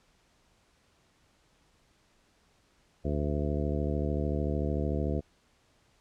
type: harmonic tone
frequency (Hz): 73.42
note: D2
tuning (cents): 0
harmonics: 1 / 2 / 3 / 4 / 5 / 6 / 7 / 9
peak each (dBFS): -31 / -34 / -36 / -37 / -38 / -39 / -39 / -41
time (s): 3.04-5.21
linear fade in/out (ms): 20
effects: pink hiss -67 dBFS RMS until 6 s + low-pass 8000 Hz 12 dB/octave